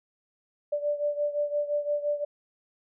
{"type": "beating tone pair", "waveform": "sine", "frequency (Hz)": [585, 590.8], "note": ["D5", "D5"], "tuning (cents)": [-7, 10], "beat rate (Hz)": 5.8, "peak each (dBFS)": [-27, -31], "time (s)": [0.72, 2.25], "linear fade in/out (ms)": 10, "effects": []}